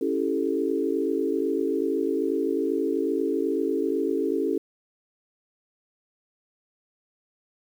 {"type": "chord", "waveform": "sine", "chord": "A dominant seventh", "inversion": "first", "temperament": "equal", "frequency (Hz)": [277.2, 329.6, 392, 440], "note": ["C#4", "E4", "G4", "A4"], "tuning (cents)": [0, 0, 0, 0], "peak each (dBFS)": -28, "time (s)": [0.01, 4.58], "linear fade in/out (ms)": 5, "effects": ["9-bit"]}